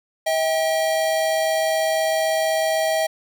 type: tone pair together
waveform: square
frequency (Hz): 642 / 789.8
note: E5 / G5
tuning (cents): -46 / +13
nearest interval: major third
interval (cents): 359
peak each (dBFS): -20 / -26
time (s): 0.26-3.07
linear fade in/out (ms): 10
effects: none